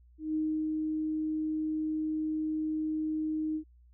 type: tone with ADSR envelope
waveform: sine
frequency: 311.1 Hz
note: D#4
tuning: in tune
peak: -27 dBFS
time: 0.18-3.64 s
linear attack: 170 ms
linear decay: 330 ms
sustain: -2 dB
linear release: 84 ms
effects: added 60 Hz sine -56 dBFS peak until 3.93 s